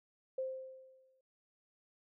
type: tone with exponential decay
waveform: sine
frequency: 523.3 Hz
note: C5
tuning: in tune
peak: -33 dBFS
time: 0.38-1.21 s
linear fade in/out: 5 ms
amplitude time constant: 180 ms
effects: none